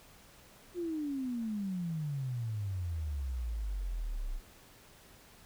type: exponential sweep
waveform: sine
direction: down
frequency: 360.8 to 30.87 Hz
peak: -33 dBFS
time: 0.74-4.41 s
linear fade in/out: 50 ms
effects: pink hiss -58 dBFS RMS until 5.45 s